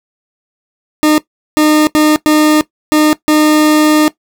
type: tone bursts at uneven times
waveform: 40% pulse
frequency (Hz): 305.3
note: D#4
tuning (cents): -33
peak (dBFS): -5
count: 6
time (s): 1.03-1.18 / 1.57-1.87 / 1.95-2.16 / 2.26-2.61 / 2.92-3.13 / 3.28-4.08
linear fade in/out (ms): 0
effects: noise-tail reverb RT60 0.1 s tail -17 dB re dry